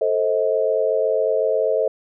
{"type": "chord", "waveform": "sine", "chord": "A diminished", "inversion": "none", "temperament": "just", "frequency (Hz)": [440, 528, 633.6], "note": ["A4", "C5", "Eb5"], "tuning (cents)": [0, 16, 31], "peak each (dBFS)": -21, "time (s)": [0.01, 1.88], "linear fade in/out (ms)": 5, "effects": []}